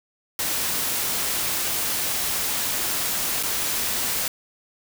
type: noise with dropouts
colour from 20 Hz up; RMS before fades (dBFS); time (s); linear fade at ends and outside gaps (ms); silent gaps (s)
white; -25; 0.39-4.28; 2; 3.428-3.433
effects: none